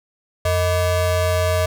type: ring-modulated tone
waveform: square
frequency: 270 Hz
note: C#4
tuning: 45 cents flat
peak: -14 dBFS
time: 0.45-1.66 s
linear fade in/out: 5 ms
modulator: 358 Hz
effects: none